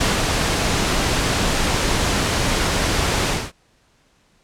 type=noise with ADSR envelope; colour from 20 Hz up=pink; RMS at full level=-17 dBFS; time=0-3.52 s; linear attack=10 ms; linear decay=140 ms; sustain=-2 dB; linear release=230 ms; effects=pink hiss -59 dBFS RMS until 4.43 s + low-pass 8000 Hz 12 dB/octave